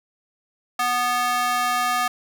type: tone with high-pass filter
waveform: square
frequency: 245.8 Hz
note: B3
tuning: 8 cents flat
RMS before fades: -22 dBFS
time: 0.79-2.08 s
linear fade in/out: 5 ms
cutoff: 1000 Hz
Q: 2.8
effects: none